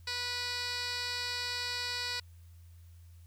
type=tone with band-pass filter; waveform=15% pulse; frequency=490.1 Hz; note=B4; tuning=13 cents flat; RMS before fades=-36 dBFS; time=0.07-2.2 s; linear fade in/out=5 ms; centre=3900 Hz; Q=2.6; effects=added 85 Hz sine -51 dBFS peak until 3.26 s + white hiss -69 dBFS RMS until 3.26 s